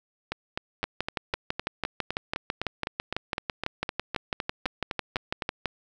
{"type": "two click trains", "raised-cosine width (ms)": 0.3, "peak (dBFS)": [-13, -11], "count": [21, 30], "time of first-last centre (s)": [[0.32, 5.422], [0.84, 5.657]], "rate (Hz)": [3.92, 6.02], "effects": []}